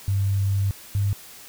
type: tone pair in turn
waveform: sine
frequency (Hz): 98.5 / 100.16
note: G2 / G2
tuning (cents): +9 / +38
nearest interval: unison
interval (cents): 29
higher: second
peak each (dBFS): -19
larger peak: neither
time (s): 0.08-0.71 / 0.95-1.13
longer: first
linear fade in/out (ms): 0
effects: white hiss -44 dBFS RMS until 1.48 s